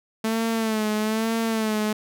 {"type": "tone with vibrato", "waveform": "sawtooth", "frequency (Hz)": 220, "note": "A3", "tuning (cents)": 0, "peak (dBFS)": -18, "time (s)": [0.24, 1.93], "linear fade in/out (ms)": 5, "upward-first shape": "sine", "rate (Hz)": 1.1, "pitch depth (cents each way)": 57, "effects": []}